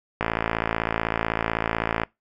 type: click train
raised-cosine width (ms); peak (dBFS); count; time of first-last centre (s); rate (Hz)
0.5; -7; 103; 0.21-2.035; 55.9
effects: noise-tail reverb RT60 0.2 s tail -24 dB re dry